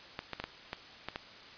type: clicks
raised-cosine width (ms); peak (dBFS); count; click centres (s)
0.3; -20; 7; 0.191 / 0.333 / 0.4 / 0.44 / 0.731 / 1.086 / 1.159
effects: white hiss -51 dBFS RMS until 1.57 s + resampled to 11025 Hz